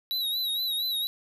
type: tone with vibrato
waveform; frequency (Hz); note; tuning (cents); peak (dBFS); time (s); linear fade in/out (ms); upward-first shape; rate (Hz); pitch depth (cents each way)
square; 3882; B7; -31; -27; 0.11-1.07; 0; sine; 4.3; 67
effects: none